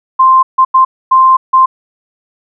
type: tone bursts at uneven times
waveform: sine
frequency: 1046.5 Hz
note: C6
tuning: in tune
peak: -3 dBFS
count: 5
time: 0.19-0.43 / 0.58-0.65 / 0.74-0.85 / 1.11-1.37 / 1.53-1.66 s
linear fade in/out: 10 ms
effects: none